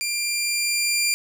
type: tone with level ramp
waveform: 15% pulse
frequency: 2385 Hz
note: D7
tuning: 26 cents sharp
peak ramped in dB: -17 to -12 dBFS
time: 0.01-1.14 s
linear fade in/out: 0 ms
effects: none